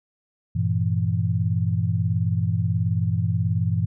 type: chord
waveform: sine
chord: E diminished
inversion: first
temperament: equal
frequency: 98 / 116.54 / 164.81 Hz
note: G2 / Bb2 / E3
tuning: 0 / 0 / 0 cents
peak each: -23 / -24 / -25 dBFS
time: 0.55-3.86 s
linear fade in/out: 10 ms
effects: none